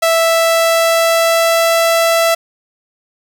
sawtooth tone with pitch glide, 659.3 to 664.7 Hz, E5 to E5, 0 to +14 cents, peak -6 dBFS, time 0.02-2.35 s, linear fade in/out 10 ms, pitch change +14 cents, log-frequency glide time 0.13-1.73 s, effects 7-bit

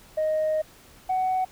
sine tone pair in turn, 622.3 / 747.1 Hz, D#5 / F#5, 0 / +17 cents, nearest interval minor third, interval 317 cents, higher second, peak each -20 dBFS, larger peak neither, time 0.17-0.62 / 1.09-1.45 s, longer first, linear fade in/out 10 ms, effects tanh soft clip ceiling -19 dBFS + pink hiss -52 dBFS RMS until 1.51 s

